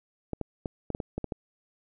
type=clicks; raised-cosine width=2 ms; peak=-18 dBFS; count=9; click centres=0.333 / 0.413 / 0.658 / 0.903 / 0.949 / 1.002 / 1.18 / 1.243 / 1.322 s; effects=none